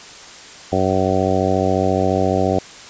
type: harmonic tone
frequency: 94.4 Hz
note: F#2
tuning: 35 cents sharp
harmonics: 1 / 2 / 3 / 4 / 5 / 6 / 7 / 8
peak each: -23 / -23 / -23 / -23 / -23 / -23 / -23 / -23 dBFS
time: 0.72-2.59 s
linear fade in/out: 5 ms
effects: white hiss -38 dBFS RMS until 2.89 s + resampled to 16000 Hz